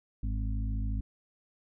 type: harmonic tone with a mistuned harmonic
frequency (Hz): 52.6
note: G#1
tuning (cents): +23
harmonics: 1 / 2 / 4 / 5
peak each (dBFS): -30 / -36 / -42 / -44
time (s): 0.23-1.01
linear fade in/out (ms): 5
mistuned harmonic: 1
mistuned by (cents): -33
effects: none